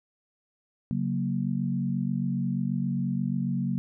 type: chord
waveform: sine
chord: F# major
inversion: second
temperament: equal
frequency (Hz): 138.59 / 185 / 233.1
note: C#3 / F#3 / A#3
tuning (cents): 0 / 0 / 0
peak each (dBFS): -30 / -29 / -30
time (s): 0.91-3.78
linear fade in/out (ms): 0
effects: none